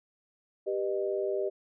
sine chord, G augmented, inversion none, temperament just, 392 / 490 / 612.5 Hz, G4 / B4 / D#5, 0 / -14 / -27 cents, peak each -30 / -36 / -33 dBFS, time 0.66-1.5 s, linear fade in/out 20 ms, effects none

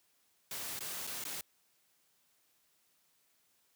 white noise with dropouts, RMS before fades -41 dBFS, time 0.51-1.41 s, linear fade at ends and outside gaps 2 ms, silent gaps 0.792-0.806 / 1.069-1.073 / 1.24-1.251 s, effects white hiss -73 dBFS RMS until 3.75 s + high-pass 80 Hz 12 dB/octave

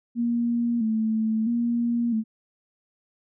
sine tone with vibrato, 228.1 Hz, A#3, 37 cents flat, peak -21 dBFS, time 0.15-2.24 s, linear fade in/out 50 ms, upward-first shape square, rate 0.76 Hz, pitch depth 61 cents each way, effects none

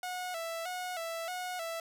sawtooth tone with vibrato, 694 Hz, F5, 11 cents flat, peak -32 dBFS, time 0.03-1.8 s, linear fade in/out 2 ms, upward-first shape square, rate 1.6 Hz, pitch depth 83 cents each way, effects none

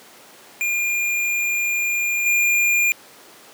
square tone with level steps, 2409 Hz, D7, 43 cents sharp, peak -20 / -16 dBFS, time 0.61-2.92 s, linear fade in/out 0 ms, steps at 2.26 s, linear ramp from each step 2 ms, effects pink hiss -45 dBFS RMS until 3.53 s + high-pass 300 Hz 12 dB/octave

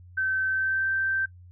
sine tone with pitch glide, 1540 to 1561.5 Hz, G6 to G6, -31 to -7 cents, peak -23 dBFS, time 0.17-1.26 s, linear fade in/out 10 ms, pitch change +24 cents, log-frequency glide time 0.48-0.87 s, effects noise-tail reverb RT60 0.1 s tail -20 dB re dry + added 89 Hz sine -46 dBFS peak until 1.51 s

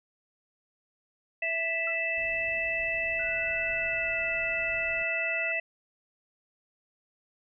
harmonic tone, 659.3 Hz, E5, in tune, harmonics 1 / 3 / 4, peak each -35 / -31 / -30 dBFS, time 1.42-5.6 s, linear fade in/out 5 ms
sine tone with exponential decay, 1348 Hz, E6, 38 cents sharp, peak -35 dBFS, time 1.87-1.99 s, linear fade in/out 5 ms, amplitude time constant 26 ms
brown noise, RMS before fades -50 dBFS, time 2.17-5.03 s, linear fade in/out 5 ms
sine tone with pitch glide, 1480 to 1421.4 Hz, F#6 to F6, 0 to +30 cents, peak -39 dBFS, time 3.19-5.52 s, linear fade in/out 5 ms, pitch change -70 cents, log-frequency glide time 3.72-4.23 s
effects none

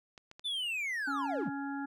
clicks, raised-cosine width 0.2 ms, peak -32 dBFS, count 3, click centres 0.178 / 0.314 / 0.395 s
triangle linear sweep, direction down, 3581 to 111.6 Hz, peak -31 dBFS, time 0.44-1.5 s, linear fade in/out 20 ms
harmonic tone, 278.9 Hz, C#4, 11 cents sharp, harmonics 1 / 3 / 5 / 6, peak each -36 / -42 / -45 / -47 dBFS, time 1.07-1.86 s, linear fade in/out 10 ms
effects none

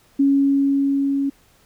sine tone with level ramp, 277.2 Hz, C#4, in tune, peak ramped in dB -12 to -18 dBFS, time 0.19-1.3 s, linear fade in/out 10 ms, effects pink hiss -56 dBFS RMS until 1.65 s

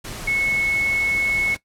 sine tone in noise, 2195 Hz, C#7, 18 cents flat, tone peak -18 dBFS, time 0.27-1.55 s, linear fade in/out 10 ms, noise pink, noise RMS -33 dBFS, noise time 0.04-1.57 s, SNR +12 dB, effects noise-tail reverb RT60 0.1 s tail -17 dB re dry + low-pass 12000 Hz 12 dB/octave

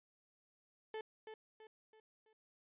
35% pulse tone with echo, 436.8 Hz, A4, 13 cents flat, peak -40 dBFS, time 0.94-1.01 s, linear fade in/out 2 ms, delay 330 ms, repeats 4, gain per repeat -7 dB, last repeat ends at 2.33 s, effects resampled to 8000 Hz

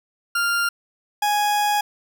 40% pulse tone pair in turn, 1396.9 / 830.6 Hz, F6 / G#5, 0 / 0 cents, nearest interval major sixth, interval 900 cents, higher first, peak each -18 / -17 dBFS, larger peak second, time 0.35-0.69 / 1.22-1.81 s, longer second, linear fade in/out 5 ms, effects none

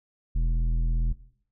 sine tone with tanh clipping, 41.2 Hz, E1, in tune, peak -23 dBFS, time 0.35-1.13 s, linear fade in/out 10 ms, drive 10 dB, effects noise-tail reverb RT60 0.6 s tail -17 dB re dry

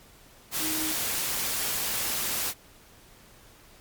sine tone in noise, 314.7 Hz, D#4, 20 cents sharp, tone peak -33 dBFS, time 0.59-0.95 s, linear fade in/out 50 ms, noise white, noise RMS -29 dBFS, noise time 0.51-2.54 s, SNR -7 dB, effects pink hiss -54 dBFS RMS until 3.8 s + MP3 96 kbps

